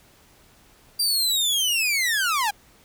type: linear sweep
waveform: sawtooth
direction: down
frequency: 4765 to 784 Hz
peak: -17 dBFS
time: 0.99-2.51 s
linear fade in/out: 10 ms
effects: pink hiss -55 dBFS RMS until 2.84 s

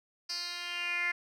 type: tone with band-pass filter sweep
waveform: 10% pulse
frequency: 350 Hz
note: F4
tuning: 4 cents sharp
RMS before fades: -35 dBFS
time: 0.29-1.12 s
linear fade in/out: 10 ms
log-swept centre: 4900 to 2000 Hz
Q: 5.8
effects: none

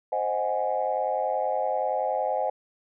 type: chord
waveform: sine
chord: Ab dominant seventh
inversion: first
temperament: equal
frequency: 523.3 / 622.3 / 740 / 830.6 Hz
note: C5 / Eb5 / Gb5 / Ab5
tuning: 0 / 0 / 0 / 0 cents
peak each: -29 dBFS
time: 0.12-2.5 s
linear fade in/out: 5 ms
effects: tanh soft clip ceiling -14 dBFS

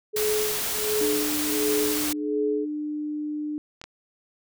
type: tone with tremolo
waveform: sine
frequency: 425.4 Hz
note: G#4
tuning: 42 cents sharp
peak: -22 dBFS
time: 0.13-2.66 s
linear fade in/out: 20 ms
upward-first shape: sine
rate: 1.4 Hz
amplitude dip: 95%
type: noise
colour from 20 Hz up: white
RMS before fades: -28 dBFS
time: 0.16-2.13 s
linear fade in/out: 5 ms
type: tone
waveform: sine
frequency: 300 Hz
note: D4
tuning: 37 cents sharp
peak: -27 dBFS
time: 1.01-3.58 s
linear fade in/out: 0 ms
type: clicks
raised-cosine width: 0.2 ms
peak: -22 dBFS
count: 2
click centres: 3.815 / 3.84 s
effects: none

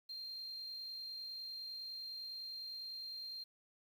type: tone with amplitude modulation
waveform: triangle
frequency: 4186 Hz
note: C8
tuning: in tune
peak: -40 dBFS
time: 0.09-3.44 s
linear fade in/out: 10 ms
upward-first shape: sine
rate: 49.9 Hz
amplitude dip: 30%
effects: tanh soft clip ceiling -40 dBFS + 11-bit

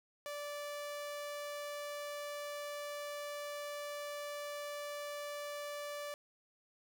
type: tone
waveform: sawtooth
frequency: 583 Hz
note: D5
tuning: 13 cents flat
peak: -37 dBFS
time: 0.26-6.14 s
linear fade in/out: 0 ms
effects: none

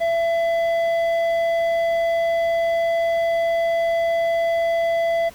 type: tone with tanh clipping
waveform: sine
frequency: 670 Hz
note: E5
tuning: 28 cents sharp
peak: -19 dBFS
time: 0-5.3 s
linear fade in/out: 20 ms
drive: 9 dB
effects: pink hiss -46 dBFS RMS until 5.34 s

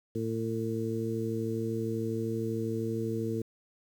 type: harmonic tone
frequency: 112.7 Hz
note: A2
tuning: 42 cents sharp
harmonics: 1 / 2 / 3 / 4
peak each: -35 / -35 / -35 / -35 dBFS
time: 0.15-3.42 s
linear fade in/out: 5 ms
effects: 9-bit

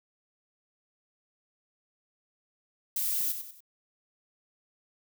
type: noise with echo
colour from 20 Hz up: violet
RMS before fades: -30 dBFS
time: 2.96-3.32 s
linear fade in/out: 2 ms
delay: 95 ms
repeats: 3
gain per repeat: -8 dB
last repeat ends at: 3.605 s
effects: none

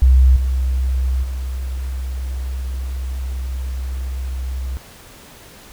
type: tone with level steps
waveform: sine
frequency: 64.5 Hz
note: C2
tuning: 24 cents flat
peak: -7 / -15 / -21 dBFS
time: 0.02-4.77 s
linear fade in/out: 0 ms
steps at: 0.36 / 1.23 s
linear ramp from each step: 5 ms
effects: pink hiss -42 dBFS RMS until 5.72 s

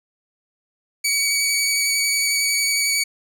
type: tone with vibrato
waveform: 15% pulse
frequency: 2263 Hz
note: C#7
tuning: 35 cents sharp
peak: -11 dBFS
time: 1.04-3.04 s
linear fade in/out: 10 ms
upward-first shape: triangle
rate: 11 Hz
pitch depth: 16 cents each way
effects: none

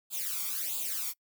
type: noise with flanger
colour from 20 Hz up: blue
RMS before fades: -34 dBFS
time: 0.1-1.14 s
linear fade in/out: 50 ms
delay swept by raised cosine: 0.26 to 0.9 ms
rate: 1.5 Hz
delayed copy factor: +0.95
effects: noise-tail reverb RT60 0.1 s tail -26 dB re dry

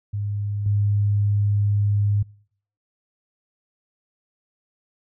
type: tone with level steps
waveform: sine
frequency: 102.5 Hz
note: G#2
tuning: 22 cents flat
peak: -23 / -17 dBFS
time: 0.13-2.23 s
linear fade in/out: 10 ms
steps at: 0.66 s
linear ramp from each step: 2 ms
effects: noise-tail reverb RT60 0.6 s tail -26 dB re dry

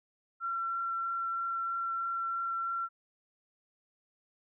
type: tone with vibrato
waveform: sine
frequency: 1359 Hz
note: F6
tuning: 48 cents flat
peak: -31 dBFS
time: 0.4-2.89 s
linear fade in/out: 50 ms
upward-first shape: triangle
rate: 3.1 Hz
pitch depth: 9 cents each way
effects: none

